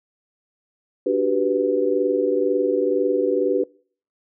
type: chord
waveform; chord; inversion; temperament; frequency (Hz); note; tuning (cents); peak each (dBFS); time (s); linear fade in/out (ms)
sine; G major seventh; second; equal; 293.7 / 370 / 392 / 493.9; D4 / F#4 / G4 / B4; 0 / 0 / 0 / 0; -25 / -24 / -22 / -21; 1.06-3.64; 5
effects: noise-tail reverb RT60 0.5 s tail -25 dB re dry